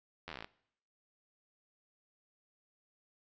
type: slowing click train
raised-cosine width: 0.3 ms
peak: -27 dBFS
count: 12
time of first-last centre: 0.28-0.445 s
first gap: 11 ms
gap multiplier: 1.06
effects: noise-tail reverb RT60 0.7 s tail -21 dB re dry + resampled to 16000 Hz